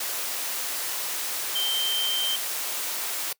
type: tone in noise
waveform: sine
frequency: 3131 Hz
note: G7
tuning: 3 cents flat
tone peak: -24 dBFS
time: 1.55-2.36 s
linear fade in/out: 5 ms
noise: white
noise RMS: -30 dBFS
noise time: 0-3.33 s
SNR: +3 dB
effects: noise-tail reverb RT60 0.1 s tail -23 dB re dry + high-pass 400 Hz 12 dB/octave